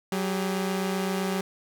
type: tone pair together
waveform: sawtooth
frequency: 188 / 403.8 Hz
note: F#3 / G#4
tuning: +28 / -49 cents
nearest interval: octave + minor second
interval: 1323 cents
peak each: -23 / -28 dBFS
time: 0.12-1.41 s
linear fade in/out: 2 ms
effects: none